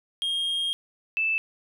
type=tone pair in turn; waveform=triangle / sine; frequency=3235 / 2636 Hz; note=G#7 / E7; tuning=-46 / -1 cents; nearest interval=major third; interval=355 cents; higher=first; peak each=-23 / -22 dBFS; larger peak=second; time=0.22-0.73 / 1.17-1.38 s; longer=first; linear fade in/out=0 ms; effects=none